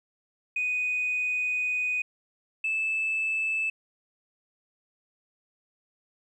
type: tone pair in turn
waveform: sine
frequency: 2489 / 2625 Hz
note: D#7 / E7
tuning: 0 / -8 cents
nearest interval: minor second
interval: 92 cents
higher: second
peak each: -24 dBFS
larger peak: neither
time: 0.56-2.02 / 2.64-3.7 s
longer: first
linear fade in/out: 5 ms
effects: tanh soft clip ceiling -21 dBFS + 11-bit